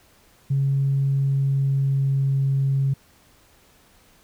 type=tone with pitch glide; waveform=sine; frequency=137.5 to 136.47 Hz; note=C#3 to C#3; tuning=-14 to -27 cents; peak=-17 dBFS; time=0.5-2.94 s; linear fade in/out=10 ms; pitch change=-13 cents; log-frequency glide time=1.08-2.36 s; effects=tanh soft clip ceiling -13 dBFS + pink hiss -56 dBFS RMS until 4.23 s